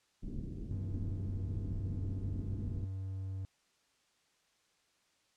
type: low-pass noise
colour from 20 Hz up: pink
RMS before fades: -41 dBFS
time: 0.22-2.86 s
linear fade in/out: 20 ms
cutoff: 300 Hz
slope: 24 dB/octave
type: clicks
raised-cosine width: 5 ms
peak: -30 / -40 dBFS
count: 2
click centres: 0.388 / 1.541 s
type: tone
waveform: triangle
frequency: 95.6 Hz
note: G2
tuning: 43 cents flat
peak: -35 dBFS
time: 0.71-3.45 s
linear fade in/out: 0 ms
effects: white hiss -73 dBFS RMS until 5.36 s + low-pass 7000 Hz 12 dB/octave